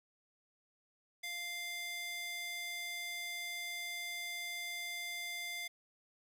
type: tone with high-pass filter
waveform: square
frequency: 697 Hz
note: F5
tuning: 4 cents flat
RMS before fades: -42 dBFS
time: 1.23-5.68 s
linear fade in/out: 10 ms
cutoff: 2200 Hz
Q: 1.5
effects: none